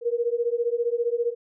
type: beating tone pair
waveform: sine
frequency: 466.2 / 481.2 Hz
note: A#4 / B4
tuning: 0 / -45 cents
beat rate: 15 Hz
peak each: -25 dBFS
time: 0.01-1.35 s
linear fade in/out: 50 ms
effects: none